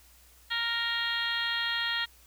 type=harmonic tone; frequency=466.2 Hz; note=A#4; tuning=in tune; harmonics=2 / 3 / 4 / 5 / 6 / 7 / 8 / 9; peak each=-41 / -36 / -32 / -44 / -39 / -33 / -39 / -38 dBFS; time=0.5-2.06 s; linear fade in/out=20 ms; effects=added 60 Hz sine -59 dBFS peak until 2.26 s + white hiss -59 dBFS RMS until 2.26 s